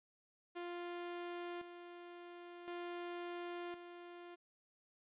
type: tone with tremolo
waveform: sawtooth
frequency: 349.2 Hz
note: F4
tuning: in tune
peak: -39 dBFS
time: 0.55-4.36 s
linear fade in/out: 20 ms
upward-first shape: square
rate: 0.47 Hz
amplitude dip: 60%
effects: resampled to 8000 Hz